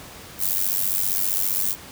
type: noise with amplitude modulation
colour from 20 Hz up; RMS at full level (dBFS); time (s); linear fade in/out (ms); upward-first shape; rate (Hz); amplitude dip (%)
violet; -19; 0.38-1.76; 50; sine; 95.1; 90
effects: pink hiss -41 dBFS RMS until 1.91 s + high-pass 60 Hz 12 dB/octave